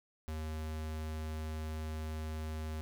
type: tone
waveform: square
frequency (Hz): 78.2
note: D#2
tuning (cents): +9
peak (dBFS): -38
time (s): 0.28-2.81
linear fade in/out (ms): 0
effects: none